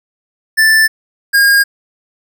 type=tone pair in turn; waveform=square; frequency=1763 / 1623.1 Hz; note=A6 / G#6; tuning=+3 / -40 cents; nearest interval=minor second; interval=143 cents; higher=first; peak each=-7 dBFS; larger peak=neither; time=0.57-0.88 / 1.33-1.64 s; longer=neither; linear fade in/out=20 ms; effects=none